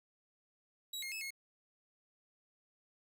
sawtooth tone with pitch steps, 3876 / 2139 / 2601 / 2166 Hz, B7 / C7 / E7 / C#7, -33 / +38 / -24 / -41 cents, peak -37 dBFS, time 0.93-1.306 s, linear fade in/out 5 ms, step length 94 ms, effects none

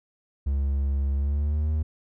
triangle tone with pitch glide, 69.2 to 77.23 Hz, C#2 to D#2, -2 to -12 cents, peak -20 dBFS, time 0.46-1.83 s, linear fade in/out 10 ms, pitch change +190 cents, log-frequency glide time 1.15-1.71 s, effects none

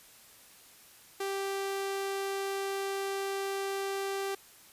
sawtooth tone, 392 Hz, G4, in tune, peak -28 dBFS, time 1.2-4.35 s, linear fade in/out 5 ms, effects white hiss -56 dBFS RMS until 4.72 s + resampled to 32000 Hz

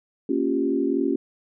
sine chord, G half-diminished seventh, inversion first, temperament equal, 233.1 / 277.2 / 349.2 / 392 Hz, Bb3 / Db4 / F4 / G4, 0 / 0 / 0 / 0 cents, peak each -29 / -23 / -26 / -27 dBFS, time 0.29-1.16 s, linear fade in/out 5 ms, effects none

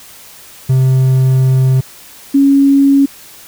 triangle / sine tone pair in turn, 130.81 / 277.2 Hz, C3 / C#4, 0 / 0 cents, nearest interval octave + minor second, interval 1300 cents, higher second, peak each -5 dBFS, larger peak neither, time 0.69-1.81 / 2.34-3.06 s, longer first, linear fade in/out 10 ms, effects white hiss -37 dBFS RMS until 3.47 s

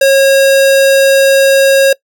square tone, 544 Hz, C#5, 33 cents flat, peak -5 dBFS, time 0.01-1.93 s, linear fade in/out 5 ms, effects noise-tail reverb RT60 0.1 s tail -22 dB re dry

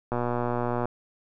click train, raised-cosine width 1 ms, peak -14 dBFS, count 90, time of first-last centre 0.12-0.856 s, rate 121 Hz, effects none

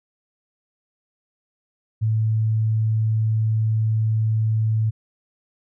sine tone, 110 Hz, A2, in tune, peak -17 dBFS, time 2.01-4.91 s, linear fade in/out 20 ms, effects none

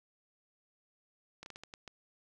slowing click train, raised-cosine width 0.2 ms, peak -29 dBFS, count 7, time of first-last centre 1.43-1.878 s, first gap 31 ms, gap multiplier 1.35, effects none

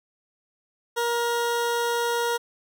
20% pulse tone, 472.4 Hz, A#4, 23 cents sharp, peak -18 dBFS, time 0.96-2.38 s, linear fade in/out 20 ms, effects none

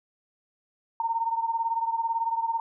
sine beating tone pair, 911 / 929 Hz, A#5 / A#5, -40 / -6 cents, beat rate 18 Hz, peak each -26 / -30 dBFS, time 1-2.6 s, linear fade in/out 2 ms, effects none

